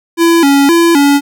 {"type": "tone with pitch steps", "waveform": "square", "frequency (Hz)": [335.8, 279.6, 337.7, 283.6], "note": ["E4", "C#4", "E4", "C#4"], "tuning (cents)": [32, 15, 42, 40], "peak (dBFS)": -6, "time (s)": [0.17, 1.21], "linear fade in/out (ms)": 50, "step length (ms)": 260, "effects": []}